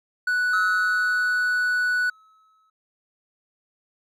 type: tone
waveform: triangle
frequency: 1480 Hz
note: F#6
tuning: in tune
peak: -18 dBFS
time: 0.27-2.1 s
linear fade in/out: 5 ms
type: tone with exponential decay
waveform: triangle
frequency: 1291 Hz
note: E6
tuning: 37 cents flat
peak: -20 dBFS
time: 0.53-2.7 s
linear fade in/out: 5 ms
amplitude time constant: 470 ms
effects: none